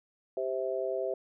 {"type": "harmonic tone", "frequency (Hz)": 130.81, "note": "C3", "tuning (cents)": 0, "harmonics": [3, 4, 5], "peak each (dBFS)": [-34, -34, -34], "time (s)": [0.37, 1.14], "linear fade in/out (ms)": 2, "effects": []}